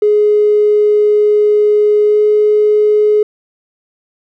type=tone with pitch glide; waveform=triangle; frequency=419.1 to 422 Hz; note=G#4 to G#4; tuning=+16 to +28 cents; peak=-3 dBFS; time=0.02-3.23 s; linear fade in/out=5 ms; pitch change=+12 cents; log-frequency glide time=2.05-2.2 s; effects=tanh soft clip ceiling -5 dBFS